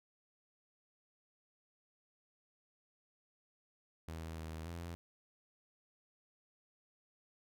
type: tone with pitch steps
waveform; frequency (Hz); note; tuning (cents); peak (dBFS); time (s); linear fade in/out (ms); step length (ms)
sawtooth; 81.1 / 79.9 / 85; E2 / D#2 / F2; -28 / +47 / -46; -39; 4.08-4.95; 0; 290
effects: none